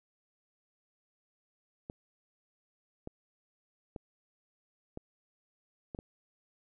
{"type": "clicks", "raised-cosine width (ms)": 2, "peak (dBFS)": -27, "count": 6, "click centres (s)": [1.899, 3.074, 3.962, 4.974, 5.948, 5.989], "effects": []}